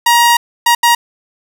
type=tone bursts at uneven times; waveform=sawtooth; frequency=946 Hz; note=A#5; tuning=25 cents sharp; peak=-3 dBFS; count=3; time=0.06-0.37 / 0.66-0.75 / 0.83-0.95 s; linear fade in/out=5 ms; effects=none